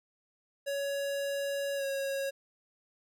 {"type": "tone with pitch glide", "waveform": "square", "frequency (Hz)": [560, 548.8], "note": ["C#5", "C#5"], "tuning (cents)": [18, -17], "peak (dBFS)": -32, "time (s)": [0.66, 2.31], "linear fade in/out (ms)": 20, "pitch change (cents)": -35, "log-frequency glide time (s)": [1.76, 1.84], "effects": []}